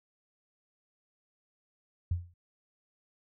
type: tone with exponential decay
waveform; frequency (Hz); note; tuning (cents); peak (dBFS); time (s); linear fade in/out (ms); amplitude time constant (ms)
sine; 87.31; F2; 0; -24; 2.11-2.34; 5; 49
effects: none